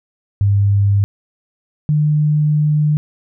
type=tone pair in turn; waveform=sine; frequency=100.5 / 150.58 Hz; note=G2 / D3; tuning=+44 / +44 cents; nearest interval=perfect fifth; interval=700 cents; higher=second; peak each=-10 / -11 dBFS; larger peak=first; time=0.41-1.04 / 1.89-2.97 s; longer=second; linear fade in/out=0 ms; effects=none